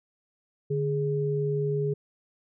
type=tone pair together; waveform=sine; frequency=146.83 / 415.3 Hz; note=D3 / G#4; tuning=0 / 0 cents; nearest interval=octave + tritone; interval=1800 cents; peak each=-27 dBFS; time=0.7-1.94 s; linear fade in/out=10 ms; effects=none